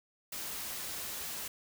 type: noise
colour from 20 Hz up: white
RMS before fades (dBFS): -40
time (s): 0.32-1.48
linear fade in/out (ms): 5
effects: none